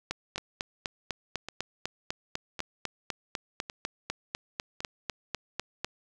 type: two click trains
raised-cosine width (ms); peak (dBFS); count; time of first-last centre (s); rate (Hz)
0.2; -20 / -14; 5 / 24; 0.38-4.805 / 0.11-5.846; 0.904 / 4.01
effects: none